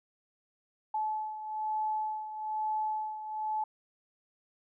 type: beating tone pair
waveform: sine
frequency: 862 / 863.1 Hz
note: A5 / A5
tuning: -36 / -34 cents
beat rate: 1.1 Hz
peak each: -32 / -38 dBFS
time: 0.94-3.64 s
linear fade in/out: 5 ms
effects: none